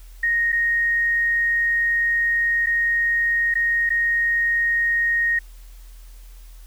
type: tone with dropouts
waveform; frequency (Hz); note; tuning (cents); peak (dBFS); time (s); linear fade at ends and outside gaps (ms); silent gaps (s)
sine; 1864.7; A#6; 0; -17; 0.23-5.39; 5; 0.521-0.526 / 2.661-2.668 / 3.541-3.553 / 3.893-3.902
effects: added 41 Hz sine -39 dBFS peak until 6.66 s + white hiss -54 dBFS RMS until 6.66 s